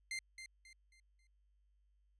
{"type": "tone with echo", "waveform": "sawtooth", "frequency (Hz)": 2090, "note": "C7", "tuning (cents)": -2, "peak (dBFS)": -36, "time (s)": [0.11, 0.19], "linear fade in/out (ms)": 2, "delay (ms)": 270, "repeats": 4, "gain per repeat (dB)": -9, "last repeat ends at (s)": 1.27, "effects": ["added 50 Hz sine -70 dBFS peak until 2.19 s", "resampled to 24000 Hz"]}